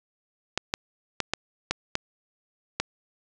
clicks, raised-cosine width 0.2 ms, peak -7 dBFS, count 7, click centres 0.576 / 0.739 / 1.203 / 1.336 / 1.71 / 1.954 / 2.8 s, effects resampled to 22050 Hz + 8-bit

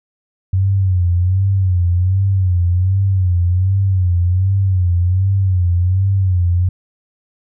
sine tone with vibrato, 92.5 Hz, F#2, in tune, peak -11 dBFS, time 0.53-6.69 s, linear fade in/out 5 ms, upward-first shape sine, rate 1.3 Hz, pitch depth 99 cents each way, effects none

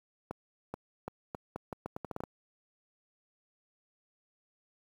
accelerating click train, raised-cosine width 1 ms, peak -23 dBFS, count 13, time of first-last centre 0.31-2.237 s, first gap 430 ms, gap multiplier 0.79, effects high-pass 80 Hz 12 dB/octave + 9-bit

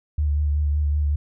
sine tone with vibrato, 73.8 Hz, D2, 9 cents sharp, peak -18 dBFS, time 0.18-1.16 s, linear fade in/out 5 ms, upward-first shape sine, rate 5.3 Hz, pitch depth 30 cents each way, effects none

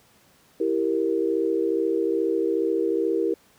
sine chord, E diminished, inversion none, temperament equal, 329.6 / 392 / 466.2 Hz, E4 / G4 / Bb4, 0 / 0 / 0 cents, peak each -25 dBFS, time 0.6-3.34 s, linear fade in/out 5 ms, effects pink hiss -58 dBFS RMS until 3.58 s + high-pass 80 Hz 12 dB/octave

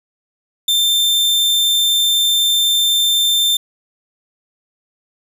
40% pulse tone, 3576 Hz, A7, 27 cents sharp, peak -11 dBFS, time 0.68-3.57 s, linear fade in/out 5 ms, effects none

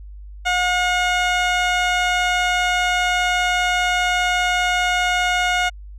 15% pulse tone with low-pass filter, 721 Hz, F#5, 45 cents flat, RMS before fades -19 dBFS, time 0.45-5.7 s, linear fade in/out 20 ms, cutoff 5600 Hz, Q 0.81, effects added 50 Hz sine -34 dBFS peak until 5.98 s

